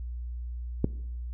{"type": "click", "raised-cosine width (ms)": 3, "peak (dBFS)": -10, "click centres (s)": 0.844, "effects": ["noise-tail reverb RT60 0.8 s tail -20 dB re dry", "added 60 Hz sine -33 dBFS peak until 1.33 s"]}